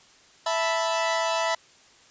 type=chord; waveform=sawtooth; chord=E suspended fourth; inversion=none; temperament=equal; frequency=659.3 / 880 / 987.8 Hz; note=E5 / A5 / B5; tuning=0 / 0 / 0 cents; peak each=-22 / -27 / -24 dBFS; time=0.46-1.55 s; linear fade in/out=5 ms; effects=white hiss -55 dBFS RMS until 2.1 s + resampled to 16000 Hz